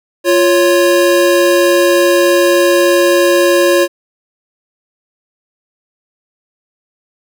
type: tone pair together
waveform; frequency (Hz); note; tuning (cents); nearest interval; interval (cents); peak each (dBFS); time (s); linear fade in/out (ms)
square; 349.3 / 554.4; F4 / C#5; 0 / 0; minor sixth; 800; -11; 0.24-3.88; 50
effects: none